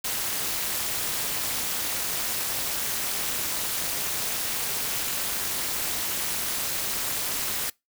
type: noise with amplitude modulation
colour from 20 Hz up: white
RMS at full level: -25 dBFS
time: 0.04-7.7 s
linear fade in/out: 5 ms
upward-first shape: sine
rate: 254 Hz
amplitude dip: 80%
effects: noise-tail reverb RT60 0.2 s tail -24 dB re dry